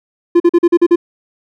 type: tone bursts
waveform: triangle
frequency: 345.1 Hz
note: F4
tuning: 21 cents flat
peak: -3 dBFS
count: 7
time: 0.35-0.959 s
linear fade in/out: 10 ms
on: 51 ms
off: 42 ms
effects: none